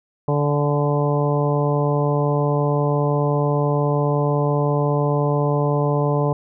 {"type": "harmonic tone with a mistuned harmonic", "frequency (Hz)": 145.8, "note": "D3", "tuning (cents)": -12, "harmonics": [1, 2, 3, 4, 5, 6, 7], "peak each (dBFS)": [-19, -27, -23, -25, -30, -29, -29], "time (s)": [0.28, 6.33], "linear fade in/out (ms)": 2, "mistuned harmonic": 6, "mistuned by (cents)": -19, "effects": []}